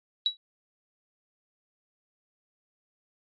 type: tone with exponential decay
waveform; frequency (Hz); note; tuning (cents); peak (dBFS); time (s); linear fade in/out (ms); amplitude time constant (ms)
sine; 3900; B7; -23; -18; 0.26-0.37; 1; 23
effects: MP3 32 kbps

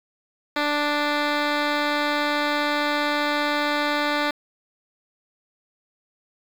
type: tone with low-pass filter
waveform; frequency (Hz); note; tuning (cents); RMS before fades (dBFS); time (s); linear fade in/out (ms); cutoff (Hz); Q
10% pulse; 294.1; D4; +3; -23; 0.56-4.31; 5; 3300; 2.6
effects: 7-bit

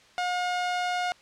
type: tone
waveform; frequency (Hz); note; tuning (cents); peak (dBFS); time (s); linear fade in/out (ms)
sawtooth; 718; F5; +48; -22; 0.18-1.12; 0
effects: white hiss -56 dBFS RMS until 1.21 s + low-pass 5000 Hz 12 dB/octave

